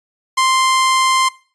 sawtooth tone, 1046.5 Hz, C6, in tune, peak -8 dBFS, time 0.37-1.29 s, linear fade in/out 10 ms, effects noise-tail reverb RT60 0.4 s tail -21 dB re dry + resampled to 24000 Hz

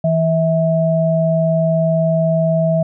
sine tone pair together, 163 / 649 Hz, E3 / E5, -19 / -27 cents, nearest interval 2 octaves, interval 2392 cents, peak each -15 dBFS, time 0.04-2.83 s, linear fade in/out 5 ms, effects none

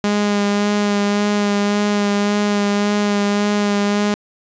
sawtooth tone with vibrato, 205 Hz, G#3, 22 cents flat, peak -11 dBFS, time 0.04-4.14 s, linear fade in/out 0 ms, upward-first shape sine, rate 1.8 Hz, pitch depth 16 cents each way, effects resampled to 16000 Hz + 7-bit

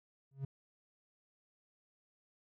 triangle tone with exponential growth, 136.3 Hz, C#3, 29 cents flat, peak -31 dBFS, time 0.31-0.45 s, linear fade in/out 5 ms, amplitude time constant 30 ms, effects none

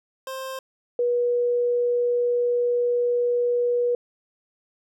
25% pulse / sine tone pair in turn, 527 / 484.1 Hz, C5 / B4, +12 / -35 cents, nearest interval minor second, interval 147 cents, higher first, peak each -27 / -19 dBFS, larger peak second, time 0.27-0.59 / 0.99-3.95 s, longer second, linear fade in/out 2 ms, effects none

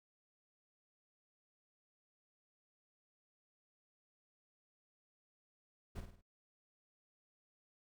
brown noise with echo, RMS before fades -43 dBFS, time 5.95-6.01 s, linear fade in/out 10 ms, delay 51 ms, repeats 4, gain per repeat -6 dB, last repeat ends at 6.214 s, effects noise-tail reverb RT60 0.1 s tail -26 dB re dry

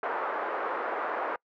white band-pass noise, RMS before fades -32 dBFS, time 0.03-1.36 s, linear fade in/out 2 ms, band 380 to 1400 Hz, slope 24 dB/octave, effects noise-tail reverb RT60 0.1 s tail -26 dB re dry

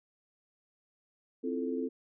sine chord, F major seventh, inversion second, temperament equal, 261.6 / 329.6 / 349.2 / 440 Hz, C4 / E4 / F4 / A4, 0 / 0 / 0 / 0 cents, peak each -34 / -39 / -40 / -36 dBFS, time 1.43-1.89 s, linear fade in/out 20 ms, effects none

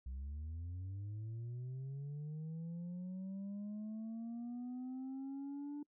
sine linear sweep, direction up, 62.1 to 293.7 Hz, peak -39 dBFS, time 0.06-5.83 s, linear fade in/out 5 ms, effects noise-tail reverb RT60 0.1 s tail -26 dB re dry + tanh soft clip ceiling -41 dBFS

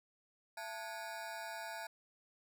25% pulse ring-modulated tone, 780 Hz, G5, 9 cents flat, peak -36 dBFS, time 0.57-1.87 s, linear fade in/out 5 ms, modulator 105 Hz, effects none

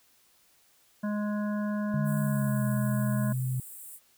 harmonic tone, 208.4 Hz, G#3, 6 cents sharp, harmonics 1 / 3 / 5 / 7 / 8, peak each -28 / -38 / -42 / -45 / -46 dBFS, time 1.03-3.33 s, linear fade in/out 10 ms
sine tone with pitch glide, 146.83 to 127.82 Hz, D3 to C3, 0 to -40 cents, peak -27 dBFS, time 1.94-3.6 s, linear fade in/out 2 ms, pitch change -240 cents, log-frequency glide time 2.18-2.67 s
pink high-pass noise, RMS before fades -45 dBFS, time 2.04-4 s, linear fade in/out 50 ms, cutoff 7700 Hz, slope 96 dB/octave
effects white hiss -64 dBFS RMS until 4.17 s

